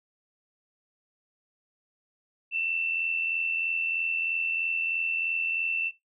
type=tone with amplitude modulation; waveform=sine; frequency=2678 Hz; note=E7; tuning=27 cents sharp; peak=-23 dBFS; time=2.51-5.92 s; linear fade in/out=50 ms; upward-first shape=sine; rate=83.1 Hz; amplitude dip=50%; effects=noise-tail reverb RT60 0.2 s tail -21 dB re dry